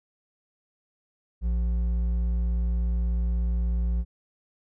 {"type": "tone with hard clipping", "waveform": "triangle", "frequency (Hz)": 58.27, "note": "A#1", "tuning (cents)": 0, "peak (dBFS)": -24, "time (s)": [1.41, 4.05], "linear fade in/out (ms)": 50, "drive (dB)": 9, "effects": []}